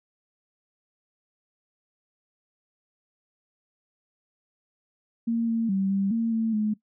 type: tone with pitch steps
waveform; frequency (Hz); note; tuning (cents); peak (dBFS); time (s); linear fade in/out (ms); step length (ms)
sine; 230.6 / 227.9 / 193.4 / 196.2 / 228.5 / 224.5 / 213.1; A#3 / A#3 / G3 / G3 / A#3 / A3 / G#3; -19 / -39 / -23 / +2 / -34 / +35 / +45; -22; 5.27-6.74; 10; 210
effects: noise-tail reverb RT60 0.1 s tail -18 dB re dry